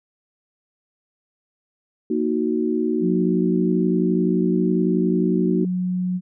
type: chord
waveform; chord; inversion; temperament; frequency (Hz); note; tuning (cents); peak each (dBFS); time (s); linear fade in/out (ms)
sine; D# minor; second; equal; 233.1 / 311.1 / 370; A#3 / D#4 / F#4; 0 / 0 / 0; -23; 2.1-5.65; 5
type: tone with pitch glide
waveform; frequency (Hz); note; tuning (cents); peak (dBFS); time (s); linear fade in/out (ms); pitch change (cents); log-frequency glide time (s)
sine; 180.8 to 181.95; F#3 to F#3; -40 to -29; -20; 3-6.21; 50; +11; 3.32-5.48
effects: none